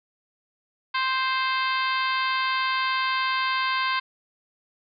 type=harmonic tone; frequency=523.3 Hz; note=C5; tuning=in tune; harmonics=2 / 3 / 4 / 5 / 6 / 7 / 8 / 9; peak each=-25 / -29 / -31 / -33 / -35 / -36 / -37 / -38 dBFS; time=0.94-4 s; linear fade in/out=10 ms; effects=none